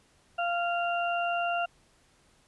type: harmonic tone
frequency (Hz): 694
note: F5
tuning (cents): -11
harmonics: 1 / 2 / 4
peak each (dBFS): -28 / -33 / -35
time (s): 0.38-1.66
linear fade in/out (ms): 10
effects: pink hiss -64 dBFS RMS until 2.47 s + resampled to 24000 Hz